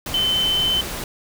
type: tone in noise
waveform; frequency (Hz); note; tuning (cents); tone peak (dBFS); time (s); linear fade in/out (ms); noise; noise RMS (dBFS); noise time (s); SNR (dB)
sine; 3063; G7; -41; -17; 0.14-0.81; 2; pink; -29; 0.06-1.04; +9
effects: none